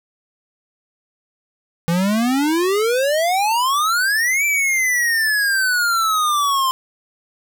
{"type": "exponential two-way sweep", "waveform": "square", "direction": "up then down", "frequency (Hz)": [164.5, 2349, 1038], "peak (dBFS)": -16, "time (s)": [1.88, 6.71], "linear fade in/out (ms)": 0, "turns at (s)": 4.45, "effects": []}